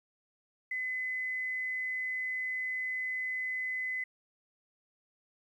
sine tone, 2025 Hz, B6, 43 cents sharp, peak -32 dBFS, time 0.71-4.04 s, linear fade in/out 5 ms, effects 11-bit

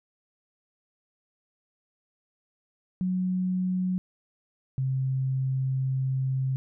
sine tone pair in turn, 184 / 132.1 Hz, F#3 / C3, -9 / +17 cents, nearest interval tritone, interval 574 cents, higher first, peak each -24 dBFS, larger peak neither, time 3.01-3.98 / 4.78-6.56 s, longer second, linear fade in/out 0 ms, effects none

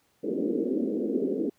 pink band-pass noise, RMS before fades -28 dBFS, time 0.23-1.5 s, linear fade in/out 5 ms, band 220 to 470 Hz, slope 48 dB/octave, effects pink hiss -68 dBFS RMS until 1.58 s + high-pass 100 Hz 12 dB/octave

